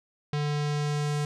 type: tone with low-pass filter sweep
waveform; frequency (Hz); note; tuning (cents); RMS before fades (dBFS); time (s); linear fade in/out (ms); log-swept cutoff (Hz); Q
square; 147.5; D3; +8; -28; 0.33-1.25; 2; 4500 to 8400; 1.3
effects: 11-bit